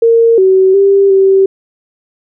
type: tone with pitch steps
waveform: sine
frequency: 460.2 / 378.8 / 395 / 386.3 Hz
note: A#4 / F#4 / G4 / G4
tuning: -22 / +41 / +13 / -25 cents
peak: -4 dBFS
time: 0.02-1.46 s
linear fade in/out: 5 ms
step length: 360 ms
effects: none